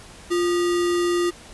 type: tone with sample-and-hold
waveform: sine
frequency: 349.2 Hz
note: F4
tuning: in tune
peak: -18 dBFS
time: 0.3-1.31 s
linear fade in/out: 20 ms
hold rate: 1575 Hz
effects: pink hiss -44 dBFS RMS until 1.53 s + resampled to 24000 Hz